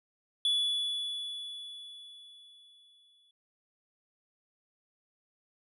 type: tone with exponential decay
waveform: triangle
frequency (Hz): 3425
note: A7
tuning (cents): -47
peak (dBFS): -23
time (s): 0.45-3.31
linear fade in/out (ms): 2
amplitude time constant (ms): 620
effects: resampled to 32000 Hz